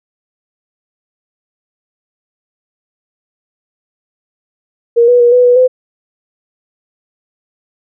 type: tone with pitch steps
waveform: sine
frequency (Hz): 469.8 / 488.8 / 478.7 / 495.2 / 489.8 / 509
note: A#4 / B4 / A#4 / B4 / B4 / C5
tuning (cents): +13 / -18 / +46 / +5 / -14 / -48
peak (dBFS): -4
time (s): 4.96-5.68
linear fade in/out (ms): 20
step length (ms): 120
effects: none